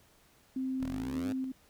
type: tone with tremolo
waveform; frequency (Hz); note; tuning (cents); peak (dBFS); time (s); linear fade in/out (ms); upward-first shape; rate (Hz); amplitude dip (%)
sine; 261.6; C4; 0; -31; 0.56-1.52; 5; square; 1.7; 35
type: exponential sweep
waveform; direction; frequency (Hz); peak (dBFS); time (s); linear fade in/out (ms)
10% pulse; up; 36.3 to 109.2; -31; 0.8-1.33; 10
effects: pink hiss -64 dBFS RMS until 1.69 s